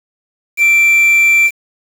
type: tone with quantisation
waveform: triangle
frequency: 2349 Hz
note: D7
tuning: in tune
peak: -5 dBFS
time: 0.57-1.51 s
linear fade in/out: 50 ms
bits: 5
effects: none